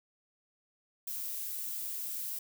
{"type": "noise", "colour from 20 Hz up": "violet", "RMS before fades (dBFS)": -38, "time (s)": [1.07, 2.39], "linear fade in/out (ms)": 5, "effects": []}